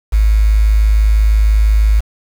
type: tone with quantisation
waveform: sine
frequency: 53 Hz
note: G#1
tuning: 36 cents sharp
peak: -7 dBFS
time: 0.12-2.01 s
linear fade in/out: 20 ms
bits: 5
effects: none